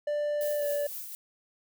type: tone with pitch glide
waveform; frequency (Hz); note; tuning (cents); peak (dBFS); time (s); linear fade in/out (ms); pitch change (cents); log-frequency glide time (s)
triangle; 590 to 578.9; D5 to D5; +8 to -25; -25; 0.07-0.87; 5; -33; 0.57-0.65
type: noise with tremolo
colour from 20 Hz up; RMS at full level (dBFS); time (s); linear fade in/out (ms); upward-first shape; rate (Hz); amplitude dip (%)
violet; -38; 0.41-1.15; 0; sine; 4.1; 40
effects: none